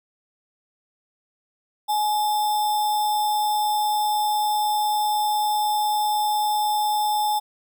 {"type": "tone with sample-and-hold", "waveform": "sine", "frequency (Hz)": 842, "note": "G#5", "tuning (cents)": 24, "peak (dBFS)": -19, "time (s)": [1.88, 7.4], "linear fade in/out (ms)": 20, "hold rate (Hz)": 4410, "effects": []}